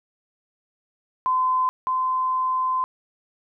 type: tone pair in turn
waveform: sine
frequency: 1025 / 1029.9 Hz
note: C6 / C6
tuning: -36 / -28 cents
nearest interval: unison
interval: 8 cents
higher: second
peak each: -18 / -20 dBFS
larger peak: first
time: 1.26-1.69 / 1.87-2.84 s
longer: second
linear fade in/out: 0 ms
effects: none